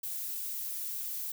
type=noise; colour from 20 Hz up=violet; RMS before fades=-37 dBFS; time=0.03-1.32 s; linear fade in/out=5 ms; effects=none